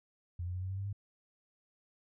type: tone with pitch steps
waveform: sine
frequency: 87.31 / 89.4 / 91.54 / 93.74 / 95.99 / 98.29 / 100.64 Hz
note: F2 / F2 / F#2 / F#2 / G2 / G2 / G2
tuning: 0 / +41 / -18 / +23 / -36 / +5 / +46 cents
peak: -35 dBFS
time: 0.39-0.929 s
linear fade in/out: 5 ms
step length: 77 ms
effects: none